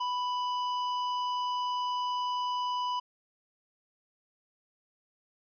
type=tone with hard clipping; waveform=sine; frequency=991 Hz; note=B5; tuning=6 cents sharp; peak=-31 dBFS; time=0-3 s; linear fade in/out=10 ms; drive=12 dB; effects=resampled to 11025 Hz